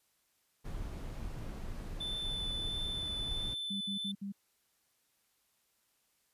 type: noise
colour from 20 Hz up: brown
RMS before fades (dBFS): -41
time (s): 0.64-3.55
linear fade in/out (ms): 20
type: tone with vibrato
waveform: triangle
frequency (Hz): 3520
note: A7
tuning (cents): 0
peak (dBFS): -35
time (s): 2-4.12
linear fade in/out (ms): 10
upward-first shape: triangle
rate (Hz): 1.5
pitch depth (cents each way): 9
type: tone bursts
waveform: sine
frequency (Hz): 198.7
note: G3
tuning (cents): +24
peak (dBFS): -37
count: 4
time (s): 3.7-4.323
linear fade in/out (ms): 10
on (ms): 110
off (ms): 61
effects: white hiss -75 dBFS RMS until 6.33 s + resampled to 32000 Hz